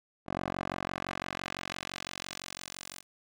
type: tone with band-pass filter sweep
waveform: 10% pulse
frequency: 45.9 Hz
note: F#1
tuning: 13 cents flat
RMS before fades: -39 dBFS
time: 0.26-3.03 s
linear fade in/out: 50 ms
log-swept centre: 700 to 9500 Hz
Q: 0.72
effects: none